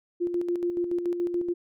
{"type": "tone with tremolo", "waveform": "sine", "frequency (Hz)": 349.2, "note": "F4", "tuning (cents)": 0, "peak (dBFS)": -23, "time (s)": [0.2, 1.54], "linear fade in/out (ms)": 20, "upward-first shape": "square", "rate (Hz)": 7, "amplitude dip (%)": 50, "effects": []}